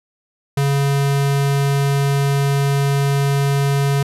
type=tone; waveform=square; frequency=139.9 Hz; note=C#3; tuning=16 cents sharp; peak=-15 dBFS; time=0.57-4.03 s; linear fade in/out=5 ms; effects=resampled to 32000 Hz